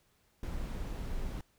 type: noise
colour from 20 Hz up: brown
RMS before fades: -37 dBFS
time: 0.43-1.41 s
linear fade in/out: 2 ms
effects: pink hiss -71 dBFS RMS until 1.58 s